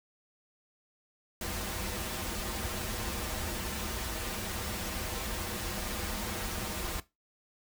pink noise with comb filter, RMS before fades -36 dBFS, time 1.41-7 s, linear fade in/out 2 ms, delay 7.1 ms, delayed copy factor -0.8, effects noise-tail reverb RT60 0.2 s tail -17 dB re dry

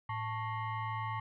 sine tone with frequency modulation, 110 Hz, A2, in tune, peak -34 dBFS, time 0.09-1.2 s, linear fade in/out 5 ms, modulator 996 Hz, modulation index 1.4, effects none

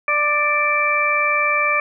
harmonic tone with a mistuned harmonic, 591 Hz, D5, 11 cents sharp, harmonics 1 / 2 / 3 / 4, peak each -25 / -20 / -25 / -18 dBFS, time 0.08-1.8 s, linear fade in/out 2 ms, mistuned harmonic 4, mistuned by -18 cents, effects none

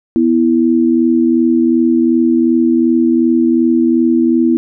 sine tone pair together, 246.9 / 329.6 Hz, B3 / E4, 0 / 0 cents, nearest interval perfect fourth, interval 500 cents, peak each -11 dBFS, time 0.16-4.57 s, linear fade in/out 0 ms, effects none

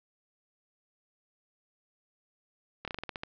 slowing click train, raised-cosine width 0.3 ms, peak -20 dBFS, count 9, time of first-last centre 2.85-3.234 s, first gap 27 ms, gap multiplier 1.16, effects low-pass 5000 Hz 12 dB/octave

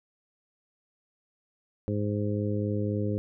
harmonic tone, 103.83 Hz, G#2, in tune, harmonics 1 / 2 / 3 / 4 / 5, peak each -29 / -32 / -34 / -35 / -36 dBFS, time 1.88-3.18 s, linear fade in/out 0 ms, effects none

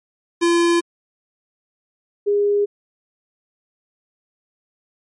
square / sine tone pair in turn, 341.8 / 408.8 Hz, F4 / G#4, -37 / -27 cents, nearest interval minor third, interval 310 cents, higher second, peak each -14 / -14 dBFS, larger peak neither, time 0.41-0.81 / 2.26-2.66 s, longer neither, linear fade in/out 20 ms, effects MP3 48 kbps

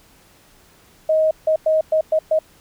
sine tone bursts at uneven times, 629 Hz, D#5, 19 cents sharp, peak -13 dBFS, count 6, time 1.09-1.31 / 1.47-1.56 / 1.66-1.81 / 1.92-2.01 / 2.12-2.19 / 2.31-2.39 s, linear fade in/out 5 ms, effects pink hiss -52 dBFS RMS until 2.6 s

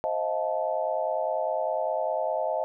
sine chord, F dominant seventh, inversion second, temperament just, 523.8 / 628.6 / 698.5 / 873.1 Hz, C5 / Eb5 / F5 / A5, +2 / +18 / 0 / -14 cents, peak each -32 / -28 / -32 / -32 dBFS, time 0.04-2.64 s, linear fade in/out 0 ms, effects none

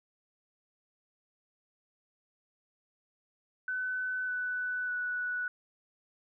sine tone with pitch steps, 1508 / 1492.4 / 1477 Hz, F#6 / F#6 / F#6, +32 / +14 / -3 cents, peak -31 dBFS, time 3.68-5.48 s, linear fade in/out 2 ms, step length 600 ms, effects none

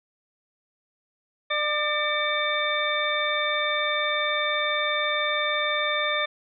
harmonic tone with a mistuned harmonic, 598 Hz, D5, 31 cents sharp, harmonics 1 / 2 / 3 / 4 / 6, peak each -29 / -29 / -29 / -29 / -29 dBFS, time 1.5-6.26 s, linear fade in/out 10 ms, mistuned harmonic 4, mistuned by -73 cents, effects none

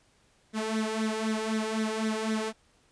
sawtooth tone with flanger, 219.1 Hz, A3, 7 cents flat, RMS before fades -30 dBFS, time 0.53-2.53 s, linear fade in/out 50 ms, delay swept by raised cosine 0.51 to 2.21 ms, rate 3.9 Hz, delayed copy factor +0.7, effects pink hiss -65 dBFS RMS until 2.91 s + resampled to 22050 Hz

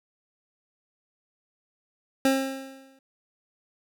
25% pulse tone with exponential decay, 268 Hz, C4, 42 cents sharp, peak -14 dBFS, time 2.25-2.99 s, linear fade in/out 2 ms, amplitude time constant 160 ms, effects none

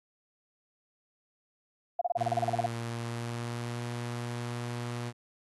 sine tone bursts, 698.5 Hz, F5, in tune, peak -24 dBFS, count 13, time 1.99-2.661 s, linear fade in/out 5 ms, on 23 ms, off 31 ms
sawtooth tone with pitch glide, 116.54 to 119.95 Hz, A#2 to A#2, 0 to +50 cents, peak -30 dBFS, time 2.16-5.13 s, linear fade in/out 50 ms, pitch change +50 cents, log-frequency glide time 2.72-3.91 s
effects AAC 32 kbps

